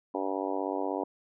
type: harmonic tone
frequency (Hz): 96.4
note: G2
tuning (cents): -28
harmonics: 3 / 4 / 5 / 6 / 7 / 8 / 9 / 10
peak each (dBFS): -35 / -36 / -37 / -38 / -38 / -39 / -40 / -40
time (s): 0.14-1.04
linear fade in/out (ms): 5
effects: none